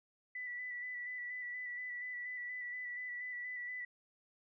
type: tone with vibrato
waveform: sine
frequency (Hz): 1975.5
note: B6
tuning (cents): 0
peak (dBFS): -40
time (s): 0.35-3.85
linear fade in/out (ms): 5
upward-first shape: square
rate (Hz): 4.2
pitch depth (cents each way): 20
effects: none